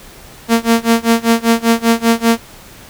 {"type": "tone with tremolo", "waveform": "sawtooth", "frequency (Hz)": 230, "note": "A#3", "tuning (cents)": -23, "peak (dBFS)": -3, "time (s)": [0.48, 2.39], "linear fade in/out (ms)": 50, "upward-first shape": "sine", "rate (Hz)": 5.1, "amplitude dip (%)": 95, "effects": ["pink hiss -38 dBFS RMS until 2.89 s"]}